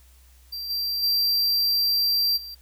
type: tone with level steps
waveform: square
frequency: 4713 Hz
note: D8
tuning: 5 cents sharp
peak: -31 / -25 / -20 / -36 dBFS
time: 0.52-2.55 s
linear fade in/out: 10 ms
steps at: 0.69 / 1.02 / 2.36 s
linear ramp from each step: 20 ms
effects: added 63 Hz sine -51 dBFS peak until 2.61 s + white hiss -59 dBFS RMS until 2.61 s